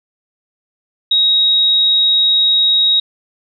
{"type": "tone", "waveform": "sine", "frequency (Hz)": 3791, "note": "A#7", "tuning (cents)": 28, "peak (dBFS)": -9, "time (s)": [1.11, 3], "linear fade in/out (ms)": 5, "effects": []}